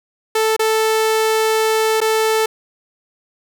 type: tone with dropouts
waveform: sawtooth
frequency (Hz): 440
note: A4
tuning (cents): 0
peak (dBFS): -10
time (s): 0.35-2.46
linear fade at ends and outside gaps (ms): 5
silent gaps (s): 0.565-0.593 / 2.005-2.014
effects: none